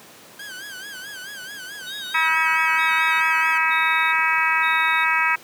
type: tone with vibrato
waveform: sawtooth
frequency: 1577 Hz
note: G6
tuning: 10 cents sharp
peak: -30 dBFS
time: 0.39-3.58 s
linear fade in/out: 5 ms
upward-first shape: sine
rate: 4.6 Hz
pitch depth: 110 cents each way
type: tone bursts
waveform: triangle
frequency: 3755 Hz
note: A#7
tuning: 12 cents sharp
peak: -30 dBFS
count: 4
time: 1.86-5.05 s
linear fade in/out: 20 ms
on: 430 ms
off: 490 ms
type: harmonic tone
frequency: 321.4 Hz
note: E4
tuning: 44 cents flat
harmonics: 3 / 4 / 5 / 6 / 7 / 8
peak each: -24 / -24 / -24 / -24 / -24 / -24 dBFS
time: 2.14-5.36 s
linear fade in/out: 10 ms
effects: pink hiss -45 dBFS RMS until 5.43 s + high-pass 200 Hz 12 dB/octave